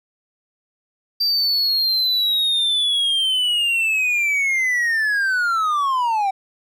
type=linear sweep; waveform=triangle; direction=down; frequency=4699 to 759 Hz; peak=-15 dBFS; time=1.2-6.31 s; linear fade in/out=10 ms; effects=none